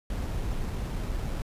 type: noise with sample-and-hold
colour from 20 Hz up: brown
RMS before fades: -31 dBFS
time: 0.1-1.42 s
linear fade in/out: 2 ms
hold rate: 6300 Hz
effects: resampled to 32000 Hz